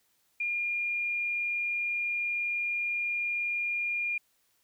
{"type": "tone", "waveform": "sine", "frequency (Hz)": 2413, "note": "D7", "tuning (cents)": 46, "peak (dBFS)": -28, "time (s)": [0.4, 4.18], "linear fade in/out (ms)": 5, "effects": ["white hiss -71 dBFS RMS until 4.63 s"]}